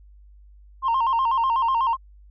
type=tone with vibrato; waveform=sine; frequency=987.8 Hz; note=B5; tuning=in tune; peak=-16 dBFS; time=0.82-1.97 s; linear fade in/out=50 ms; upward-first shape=square; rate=8.1 Hz; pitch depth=120 cents each way; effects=tanh soft clip ceiling -17 dBFS + added 50 Hz sine -46 dBFS peak until 2.3 s